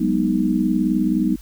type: chord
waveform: sine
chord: G# minor seventh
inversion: third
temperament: equal with one note detuned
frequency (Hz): 188.01 / 207.7 / 246.9 / 311.1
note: F#3 / G#3 / B3 / D#4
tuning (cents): +28 / 0 / 0 / 0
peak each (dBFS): -22 / -23 / -21 / -21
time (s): 0-1.36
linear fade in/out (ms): 10
effects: added 50 Hz sine -38 dBFS peak until 1.41 s + white hiss -50 dBFS RMS until 1.41 s